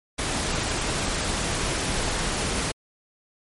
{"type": "noise", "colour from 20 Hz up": "pink", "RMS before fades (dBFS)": -26, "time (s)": [0.18, 2.72], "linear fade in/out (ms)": 10, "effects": ["MP3 48 kbps"]}